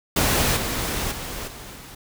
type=noise with level steps; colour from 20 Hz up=pink; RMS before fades=-20 / -26 / -32 / -39 / -41 dBFS; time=0.16-1.95 s; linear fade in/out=5 ms; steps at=0.56 / 1.11 / 1.47 / 1.75 s; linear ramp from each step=10 ms; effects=none